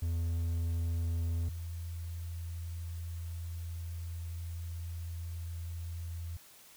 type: tone pair in turn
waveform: triangle / sine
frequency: 83.9 / 84.25 Hz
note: E2 / E2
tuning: +31 / +38 cents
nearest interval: unison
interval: 7 cents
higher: second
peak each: -28 / -37 dBFS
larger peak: first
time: 0.02-1.49 / 1.49-6.37 s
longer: second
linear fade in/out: 5 ms
effects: white hiss -57 dBFS RMS until 6.76 s